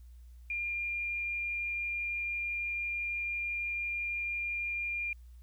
sine tone, 2402 Hz, D7, 38 cents sharp, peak -32 dBFS, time 0.5-5.13 s, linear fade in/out 2 ms, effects added 60 Hz sine -49 dBFS peak until 5.42 s + white hiss -73 dBFS RMS until 5.42 s

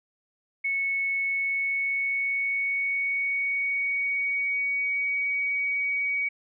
sine tone with pitch glide, 2206 to 2256 Hz, C#7 to C#7, -9 to +30 cents, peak -24 dBFS, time 0.64-6.29 s, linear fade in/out 10 ms, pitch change +39 cents, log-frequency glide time 1.2-5.18 s, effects none

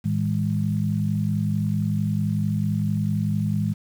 sine tone cluster, 108.5 / 159.6 / 204.1 Hz, A2 / D#3 / G#3, -24 / +44 / -30 cents, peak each -25 dBFS, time 0.04-3.74 s, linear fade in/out 20 ms, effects 8-bit

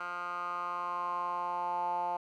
10% pulse tone with band-pass filter sweep, 175.9 Hz, F3, 13 cents sharp, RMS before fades -35 dBFS, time 0-2.17 s, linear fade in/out 5 ms, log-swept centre 1400 to 820 Hz, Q 6.3, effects none

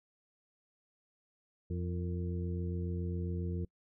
harmonic tone with a mistuned harmonic, 87.31 Hz, F2, in tune, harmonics 1 / 2 / 3 / 4 / 5, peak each -35 / -39 / -50 / -44 / -47 dBFS, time 1.7-3.65 s, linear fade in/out 5 ms, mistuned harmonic 5, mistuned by +72 cents, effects noise-tail reverb RT60 0.1 s tail -25 dB re dry

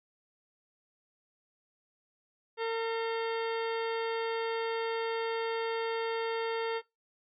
harmonic tone with a mistuned harmonic, 455 Hz, A#4, 42 cents flat, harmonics 1 / 2 / 3 / 4 / 5 / 6 / 7 / 8 / 10, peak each -31 / -37 / -41 / -43 / -45 / -47 / -48 / -49 / -51 dBFS, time 2.57-6.82 s, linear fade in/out 50 ms, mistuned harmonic 5, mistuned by -98 cents, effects noise-tail reverb RT60 0.2 s tail -21 dB re dry

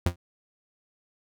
40% pulse tone with exponential decay, 87.31 Hz, F2, in tune, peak -16 dBFS, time 0.06-0.16 s, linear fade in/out 5 ms, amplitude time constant 20 ms, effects none

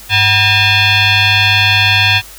sine tone with frequency modulation, 101.2 Hz, G#2, 44 cents flat, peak -7 dBFS, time 0.09-2.22 s, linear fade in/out 50 ms, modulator 856 Hz, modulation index 4.3, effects added 50 Hz sine -40 dBFS peak until 2.38 s + white hiss -35 dBFS RMS until 2.38 s

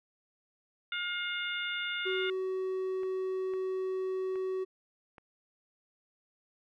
harmonic tone, 711 Hz, F5, 31 cents sharp, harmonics 2 / 3 / 4 / 5, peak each -36 / -38 / -39 / -40 dBFS, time 0.92-2.3 s, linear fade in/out 2 ms
triangle tone, 376.1 Hz, F#4, 28 cents sharp, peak -29 dBFS, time 2.05-4.65 s, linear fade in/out 20 ms
clicks, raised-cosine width 0.5 ms, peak -36 dBFS, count 4, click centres 3.033 / 3.537 / 4.357 / 5.182 s
effects none

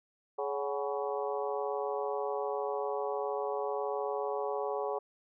harmonic tone with a mistuned harmonic, 140.4 Hz, C#3, 22 cents sharp, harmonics 3 / 4 / 5 / 6 / 7 / 8, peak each -35 / -37 / -39 / -41 / -42 / -43 dBFS, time 0.38-4.99 s, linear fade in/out 10 ms, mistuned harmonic 5, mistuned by +100 cents, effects none

